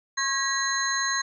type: tone cluster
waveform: sine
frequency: 1083 / 1647 / 1918 / 4078 / 6490 Hz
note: C#6 / G#6 / A#6 / C8 / G#8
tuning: -41 / -15 / +49 / -45 / -41 cents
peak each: -30 dBFS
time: 0.17-1.22 s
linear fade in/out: 10 ms
effects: none